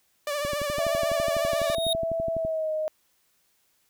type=tone with vibrato; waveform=sawtooth; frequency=582 Hz; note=D5; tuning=16 cents flat; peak=-23 dBFS; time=0.27-1.75 s; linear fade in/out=2 ms; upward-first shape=triangle; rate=14 Hz; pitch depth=63 cents each way
type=click train; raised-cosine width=3 ms; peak=-22 dBFS; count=25; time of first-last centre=0.45-2.45 s; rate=12 Hz
type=tone with pitch glide; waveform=sine; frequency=659.3 to 622.3 Hz; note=E5 to D#5; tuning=0 to 0 cents; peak=-25 dBFS; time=0.79-2.88 s; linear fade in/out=0 ms; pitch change=-100 cents; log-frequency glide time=2.33-2.72 s
type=tone with exponential growth; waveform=square; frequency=3729 Hz; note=A#7; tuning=in tune; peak=-23 dBFS; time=1.37-1.93 s; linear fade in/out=2 ms; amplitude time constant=120 ms
effects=white hiss -68 dBFS RMS until 3.89 s